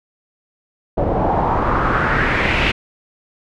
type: noise with low-pass filter sweep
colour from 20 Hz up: pink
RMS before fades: -17 dBFS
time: 0.97-2.72 s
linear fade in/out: 10 ms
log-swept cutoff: 620 to 2700 Hz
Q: 3
effects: none